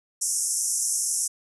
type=band-pass noise; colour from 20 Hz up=white; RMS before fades=-26 dBFS; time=0.21-1.28 s; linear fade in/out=10 ms; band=5500 to 11000 Hz; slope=96 dB/octave; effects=none